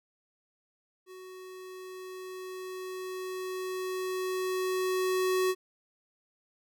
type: tone with level ramp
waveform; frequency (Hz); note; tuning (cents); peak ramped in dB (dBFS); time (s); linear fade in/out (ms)
square; 371.8; F#4; +8; -46 to -25; 1.06-5.55; 50
effects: none